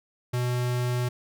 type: tone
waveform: square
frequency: 123.47 Hz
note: B2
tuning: in tune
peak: -25 dBFS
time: 0.33-1.09 s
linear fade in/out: 10 ms
effects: none